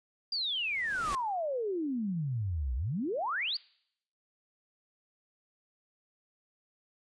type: exponential two-way sweep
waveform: sine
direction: down then up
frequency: 4866 to 58.27 to 4866 Hz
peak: -30 dBFS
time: 0.32-3.57 s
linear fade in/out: 5 ms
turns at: 2.75 s
type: noise with exponential growth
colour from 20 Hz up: pink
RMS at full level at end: -36 dBFS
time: 0.5-1.15 s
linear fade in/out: 1 ms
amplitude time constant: 140 ms
effects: noise-tail reverb RT60 0.7 s tail -24 dB re dry + resampled to 22050 Hz